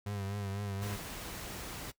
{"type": "tone with vibrato", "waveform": "35% pulse", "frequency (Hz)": 100, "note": "G2", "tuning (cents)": 35, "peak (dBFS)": -34, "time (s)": [0.06, 0.96], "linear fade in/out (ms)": 5, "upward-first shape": "triangle", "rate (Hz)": 4, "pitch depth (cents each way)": 58}
{"type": "noise", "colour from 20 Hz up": "pink", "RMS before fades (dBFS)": -43, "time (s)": [0.81, 1.92], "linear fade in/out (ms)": 20}
{"effects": ["noise-tail reverb RT60 0.1 s tail -18 dB re dry"]}